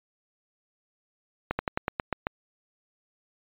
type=slowing click train; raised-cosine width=0.5 ms; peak=-11 dBFS; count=8; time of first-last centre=1.51-2.269 s; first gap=80 ms; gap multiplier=1.1; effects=resampled to 8000 Hz

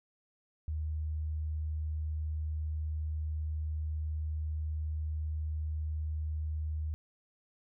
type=tone; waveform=sine; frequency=77.3 Hz; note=D#2; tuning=11 cents flat; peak=-32 dBFS; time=0.68-6.94 s; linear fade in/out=0 ms; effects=none

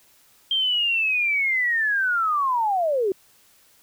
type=linear sweep; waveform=sine; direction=down; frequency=3187 to 363.6 Hz; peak=-19 dBFS; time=0.51-3.12 s; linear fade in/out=2 ms; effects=white hiss -57 dBFS RMS until 3.82 s

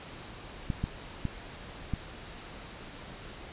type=clicks; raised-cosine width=5 ms; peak=-17 dBFS; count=4; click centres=0.702 / 0.84 / 1.253 / 1.937 s; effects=pink hiss -45 dBFS RMS until 3.52 s + resampled to 8000 Hz

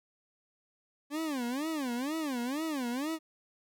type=tone with vibrato; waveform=40% pulse; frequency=277.2 Hz; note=C#4; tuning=in tune; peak=-31 dBFS; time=1.1-3.19 s; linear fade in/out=50 ms; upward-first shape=sine; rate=2.1 Hz; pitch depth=270 cents each way; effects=none

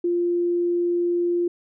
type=tone; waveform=sine; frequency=348.2 Hz; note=F4; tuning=5 cents flat; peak=-19 dBFS; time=0.04-1.48 s; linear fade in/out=5 ms; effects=none

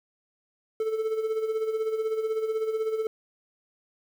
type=tone with tremolo; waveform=triangle; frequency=440 Hz; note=A4; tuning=in tune; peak=-21 dBFS; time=0.8-3.07 s; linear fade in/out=2 ms; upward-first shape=sine; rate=16 Hz; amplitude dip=60%; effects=9-bit

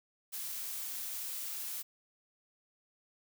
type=noise; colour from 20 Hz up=blue; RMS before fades=-40 dBFS; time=0.32-1.83 s; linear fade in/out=20 ms; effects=none

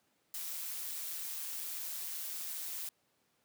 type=noise with amplitude modulation; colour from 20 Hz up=blue; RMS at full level=-39 dBFS; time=0.34-2.89 s; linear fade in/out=2 ms; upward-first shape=sine; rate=159 Hz; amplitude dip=40%; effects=pink hiss -75 dBFS RMS until 3.44 s + high-pass 150 Hz 12 dB/octave

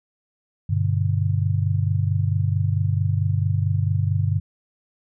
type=chord; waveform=sine; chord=G major; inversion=none; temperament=just; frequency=98 / 122.5 / 147 Hz; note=G2 / B2 / D3; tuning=0 / -14 / +2 cents; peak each=-20 / -26 / -24 dBFS; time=0.69-4.4 s; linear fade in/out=10 ms; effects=none

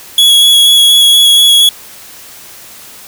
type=tone with vibrato; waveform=45% pulse; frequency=3354 Hz; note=G#7; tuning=16 cents sharp; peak=-3 dBFS; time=0.18-1.69 s; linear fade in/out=2 ms; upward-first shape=square; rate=4.2 Hz; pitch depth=10 cents each way; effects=white hiss -33 dBFS RMS until 3.07 s

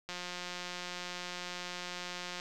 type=click train; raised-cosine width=0.2 ms; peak=-23 dBFS; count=412; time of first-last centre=0.09-2.399 s; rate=178 Hz; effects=none

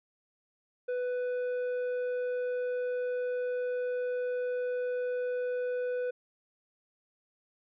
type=tone with tanh clipping; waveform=sine; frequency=496.4 Hz; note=B4; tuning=9 cents sharp; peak=-31 dBFS; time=0.88-6.11 s; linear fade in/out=10 ms; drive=7 dB; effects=none

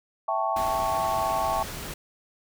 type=chord; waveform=sine; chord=A dominant seventh; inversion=second; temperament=equal; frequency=659.3 / 784 / 880 / 1108.7 Hz; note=E5 / G5 / A5 / C#6; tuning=0 / 0 / 0 / 0 cents; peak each=-29 dBFS; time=0.28-1.63 s; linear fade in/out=5 ms
type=noise; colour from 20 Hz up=pink; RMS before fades=-36 dBFS; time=0.56-1.94 s; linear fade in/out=5 ms
effects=none

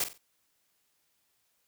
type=noise with echo; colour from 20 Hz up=white; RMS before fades=-29 dBFS; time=0-0.04 s; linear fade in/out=2 ms; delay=46 ms; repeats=3; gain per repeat=-10 dB; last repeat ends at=0.178 s; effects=white hiss -74 dBFS RMS until 1.67 s

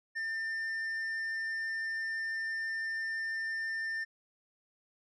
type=tone with tanh clipping; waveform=sine; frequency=1797 Hz; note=A6; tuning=36 cents sharp; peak=-34 dBFS; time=0.15-4.05 s; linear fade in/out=20 ms; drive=5 dB; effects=none

